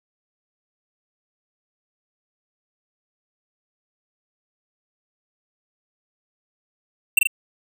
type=tone with echo; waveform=square; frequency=2708 Hz; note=E7; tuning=46 cents sharp; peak=-11 dBFS; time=7.17-7.19 s; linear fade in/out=5 ms; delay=41 ms; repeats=2; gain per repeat=-3 dB; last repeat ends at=7.272 s; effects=none